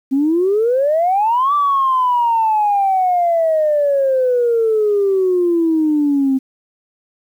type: exponential two-way sweep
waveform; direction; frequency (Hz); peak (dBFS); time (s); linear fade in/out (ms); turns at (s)
sine; up then down; 261.8 to 1174.7 to 261.8; -11; 0.11-6.39; 20; 1.54
effects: tanh soft clip ceiling -7 dBFS + 8-bit